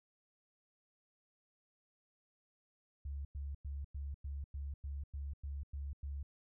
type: tone bursts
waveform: sine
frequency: 70.3 Hz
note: C#2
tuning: 25 cents sharp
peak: -39 dBFS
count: 11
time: 3.05-6.23 s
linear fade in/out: 5 ms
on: 200 ms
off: 98 ms
effects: none